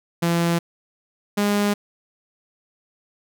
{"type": "tone pair in turn", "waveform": "sawtooth", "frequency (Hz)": [169.8, 204.9], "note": ["F3", "G#3"], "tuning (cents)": [-48, -23], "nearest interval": "minor third", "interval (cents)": 325, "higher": "second", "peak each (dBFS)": [-14, -14], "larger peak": "neither", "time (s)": [[0.22, 0.59], [1.37, 1.74]], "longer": "neither", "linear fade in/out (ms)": 10, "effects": []}